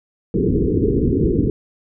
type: low-pass noise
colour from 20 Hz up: white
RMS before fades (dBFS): -17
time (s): 0.34-1.5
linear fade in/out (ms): 2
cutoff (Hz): 450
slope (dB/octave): 96
effects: none